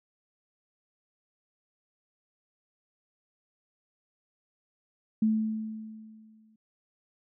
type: tone with exponential decay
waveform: sine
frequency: 218.5 Hz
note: A3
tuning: 12 cents flat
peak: -20 dBFS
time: 5.22-6.56 s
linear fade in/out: 5 ms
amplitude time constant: 290 ms
effects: none